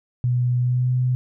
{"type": "tone with pitch glide", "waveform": "sine", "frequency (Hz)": [123.47, 126.28], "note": ["B2", "B2"], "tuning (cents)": [0, 39], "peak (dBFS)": -17, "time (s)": [0.24, 1.15], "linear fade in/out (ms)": 0, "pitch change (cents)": 39, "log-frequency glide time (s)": [0.59, 0.92], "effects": []}